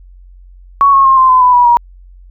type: tone with pitch steps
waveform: sine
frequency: 1116 / 1091.1 / 1066.8 / 1043.1 / 1019.8 / 997.1 / 974.9 / 953.2 Hz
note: C#6 / C#6 / C6 / C6 / C6 / B5 / B5 / A#5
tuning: +11 / -28 / +33 / -6 / -45 / +16 / -23 / +38 cents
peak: -4 dBFS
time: 0.81-1.77 s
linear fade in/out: 0 ms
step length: 120 ms
effects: added 45 Hz sine -35 dBFS peak until 2.3 s